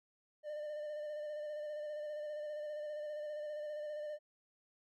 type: tone with vibrato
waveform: triangle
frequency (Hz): 600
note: D5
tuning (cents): +37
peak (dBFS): -38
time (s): 0.43-4.19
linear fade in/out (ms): 50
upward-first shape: square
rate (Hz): 15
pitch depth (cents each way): 22
effects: none